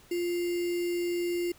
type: tone with sample-and-hold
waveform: sine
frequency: 349 Hz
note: F4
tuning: 1 cent flat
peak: -27 dBFS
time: 0.11-1.52 s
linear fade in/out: 5 ms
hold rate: 2450 Hz
effects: pink hiss -57 dBFS RMS until 1.58 s